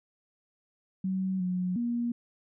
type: tone with pitch steps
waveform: sine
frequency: 188.8 / 181.7 / 237.7 Hz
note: F#3 / F#3 / A#3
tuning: +35 / -31 / +34 cents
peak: -27 dBFS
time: 1.04-2.12 s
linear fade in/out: 5 ms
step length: 360 ms
effects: none